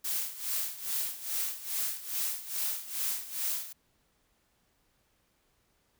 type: noise with tremolo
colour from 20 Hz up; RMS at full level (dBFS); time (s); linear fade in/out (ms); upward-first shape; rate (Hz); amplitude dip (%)
blue; -31; 0.04-3.73; 10; sine; 2.4; 80
effects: pink hiss -72 dBFS RMS until 5.99 s